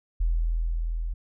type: tone with level ramp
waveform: sine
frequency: 41.31 Hz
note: E1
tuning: 4 cents sharp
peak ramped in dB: -20 to -27 dBFS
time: 0.2-1.14 s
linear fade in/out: 10 ms
effects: none